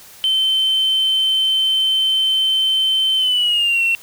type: tone with pitch glide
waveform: sine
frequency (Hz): 3086 to 2718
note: G7 to F7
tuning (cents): -28 to -48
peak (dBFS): -12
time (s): 0.24-3.95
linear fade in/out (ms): 0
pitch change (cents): -220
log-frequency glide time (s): 3.17-3.82
effects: tanh soft clip ceiling -11 dBFS + white hiss -42 dBFS RMS until 4.02 s